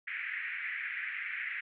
pink band-pass noise, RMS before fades -38 dBFS, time 0.07-1.61 s, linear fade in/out 10 ms, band 1700 to 2300 Hz, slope 48 dB/octave, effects none

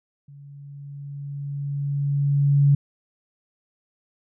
sine tone with level ramp, 141.7 Hz, C#3, 38 cents sharp, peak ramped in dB -42 to -12 dBFS, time 0.28-2.75 s, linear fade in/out 5 ms, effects none

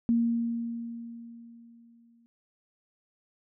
sine tone with exponential decay, 233.1 Hz, A#3, in tune, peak -20 dBFS, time 0.09-2.26 s, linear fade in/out 0 ms, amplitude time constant 470 ms, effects none

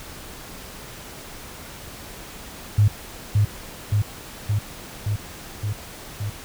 sine tone with echo, 103.83 Hz, G#2, in tune, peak -12 dBFS, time 2.78-2.88 s, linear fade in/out 5 ms, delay 570 ms, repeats 6, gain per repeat -2 dB, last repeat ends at 6.3 s, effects pink hiss -39 dBFS RMS until 6.44 s

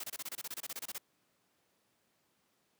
white noise bursts, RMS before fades -41 dBFS, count 16, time 0-0.982 s, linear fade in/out 5 ms, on 37 ms, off 26 ms, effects pink hiss -75 dBFS RMS until 2.79 s + high-pass 150 Hz 12 dB/octave

